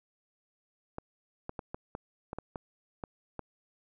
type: clicks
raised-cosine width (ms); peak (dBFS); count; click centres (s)
1; -23; 10; 0.984 / 1.494 / 1.592 / 1.745 / 1.951 / 2.331 / 2.386 / 2.558 / 3.038 / 3.393
effects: none